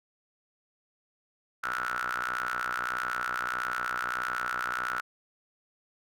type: ring-modulated tone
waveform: sawtooth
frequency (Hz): 61.6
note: B1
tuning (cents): -4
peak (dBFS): -23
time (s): 1.63-5.01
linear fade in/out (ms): 10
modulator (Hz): 1390
effects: none